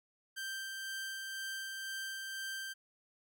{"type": "tone with tremolo", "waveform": "sawtooth", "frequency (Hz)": 1569, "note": "G6", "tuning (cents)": 1, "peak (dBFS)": -35, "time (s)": [0.36, 2.74], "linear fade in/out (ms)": 20, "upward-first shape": "sine", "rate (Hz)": 2, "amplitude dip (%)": 25, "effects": []}